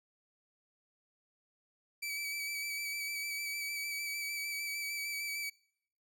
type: tone with vibrato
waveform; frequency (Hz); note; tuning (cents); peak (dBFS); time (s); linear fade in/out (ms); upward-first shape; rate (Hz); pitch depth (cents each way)
sawtooth; 2300; D7; -37; -33; 2.02-5.5; 10; square; 6.6; 19
effects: noise-tail reverb RT60 0.7 s tail -25 dB re dry